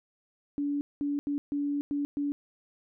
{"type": "tone bursts at uneven times", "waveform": "sine", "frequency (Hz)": 287.1, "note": "D4", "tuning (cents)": -39, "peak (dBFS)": -27, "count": 6, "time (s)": [[0.58, 0.81], [1.01, 1.19], [1.27, 1.38], [1.52, 1.81], [1.91, 2.05], [2.17, 2.32]], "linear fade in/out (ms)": 0, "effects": []}